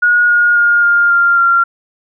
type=tone with pitch steps; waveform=sine; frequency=1446 / 1432.7 / 1419.5 / 1406.5 / 1393.5 / 1380.7 Hz; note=F#6 / F6 / F6 / F6 / F6 / F6; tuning=-40 / +44 / +28 / +12 / -4 / -20 cents; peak=-7 dBFS; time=0.02-1.64 s; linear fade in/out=10 ms; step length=270 ms; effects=none